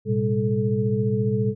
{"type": "tone cluster", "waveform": "sine", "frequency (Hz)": [111.9, 126.6, 200.9, 435.7], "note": ["A2", "B2", "G3", "A4"], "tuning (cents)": [30, 43, 43, -17], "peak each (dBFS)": -25, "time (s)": [0.05, 1.55], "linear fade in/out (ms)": 50, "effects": []}